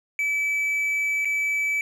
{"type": "tone with dropouts", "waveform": "triangle", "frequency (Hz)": 2302, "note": "D7", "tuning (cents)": -35, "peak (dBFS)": -20, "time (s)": [0.19, 1.81], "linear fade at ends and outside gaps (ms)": 1, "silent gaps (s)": [1.248, 1.254], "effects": []}